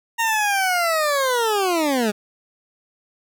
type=linear sweep; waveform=20% pulse; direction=down; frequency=930 to 200 Hz; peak=-13 dBFS; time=0.18-2.12 s; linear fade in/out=20 ms; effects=none